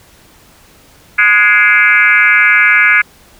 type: tone with frequency modulation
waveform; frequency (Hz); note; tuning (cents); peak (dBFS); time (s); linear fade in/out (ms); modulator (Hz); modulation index
sine; 1882; A#6; +16; -5; 1.18-3.02; 10; 214; 2.4
effects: pink hiss -44 dBFS RMS until 3.39 s